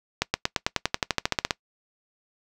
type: accelerating click train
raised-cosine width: 0.2 ms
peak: -4 dBFS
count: 16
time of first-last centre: 0.22-1.508 s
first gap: 120 ms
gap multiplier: 0.95
effects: noise-tail reverb RT60 0.1 s tail -22 dB re dry